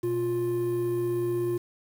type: tone pair together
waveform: triangle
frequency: 122.5 / 351.4 Hz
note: B2 / F4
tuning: -14 / +11 cents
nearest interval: octave + tritone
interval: 1825 cents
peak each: -31 / -23 dBFS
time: 0.03-1.58 s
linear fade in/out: 10 ms
effects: tanh soft clip ceiling -16 dBFS + 8-bit